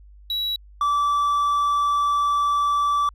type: tone pair in turn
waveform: triangle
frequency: 3900 / 1159.5 Hz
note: B7 / D6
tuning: -23 / -22 cents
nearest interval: octave + major sixth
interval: 2099 cents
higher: first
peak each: -21 / -16 dBFS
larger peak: second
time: 0.3-0.56 / 0.81-3.09 s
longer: second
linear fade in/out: 2 ms
effects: added 50 Hz sine -44 dBFS peak until 3.14 s